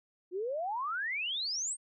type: exponential sweep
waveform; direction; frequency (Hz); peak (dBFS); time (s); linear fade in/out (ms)
sine; up; 343.7 to 8750; -32; 0.31-1.77; 50
effects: none